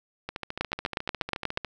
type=two click trains; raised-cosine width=0.3 ms; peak=-10 / -17 dBFS; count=9 / 20; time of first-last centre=0.61-1.574 / 0.29-1.647 s; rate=8.3 / 14 Hz; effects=none